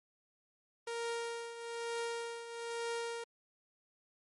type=tone with tremolo; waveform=sawtooth; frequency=466.2 Hz; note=A#4; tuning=in tune; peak=-31 dBFS; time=0.87-3.24 s; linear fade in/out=5 ms; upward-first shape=triangle; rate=1.1 Hz; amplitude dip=70%; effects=MP3 48 kbps